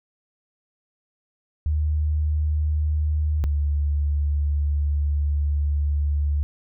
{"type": "tone pair in turn", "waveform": "sine", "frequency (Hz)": [76, 72.89], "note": ["D#2", "D2"], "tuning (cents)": [-40, -12], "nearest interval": "minor second", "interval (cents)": 72, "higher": "first", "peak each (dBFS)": -19, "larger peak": "neither", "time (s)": [[1.66, 3.44], [3.44, 6.43]], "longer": "second", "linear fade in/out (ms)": 0, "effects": []}